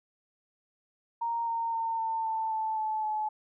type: tone with pitch steps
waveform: sine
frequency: 930 / 919.3 / 908.8 / 898.3 / 888 / 877.8 / 867.7 / 857.8 Hz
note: A#5 / A#5 / A#5 / A5 / A5 / A5 / A5 / A5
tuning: -4 / -24 / -44 / +36 / +16 / -4 / -24 / -44 cents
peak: -28 dBFS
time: 1.21-3.29 s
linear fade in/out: 10 ms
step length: 260 ms
effects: none